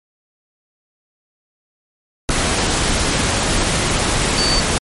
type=tone in noise; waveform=sine; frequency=4557 Hz; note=C#8; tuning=47 cents sharp; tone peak=-17 dBFS; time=4.38-4.6 s; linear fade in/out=0 ms; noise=pink; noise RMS=-17 dBFS; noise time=2.29-4.78 s; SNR=-3 dB; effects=MP3 48 kbps